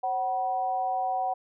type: tone with amplitude modulation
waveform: sine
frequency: 752 Hz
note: F#5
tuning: 28 cents sharp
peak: -22 dBFS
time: 0.03-1.34 s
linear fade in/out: 10 ms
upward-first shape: sine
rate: 217 Hz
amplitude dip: 70%
effects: none